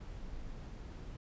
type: noise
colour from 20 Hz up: brown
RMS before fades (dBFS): -45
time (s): 0-1.17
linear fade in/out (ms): 10
effects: resampled to 16000 Hz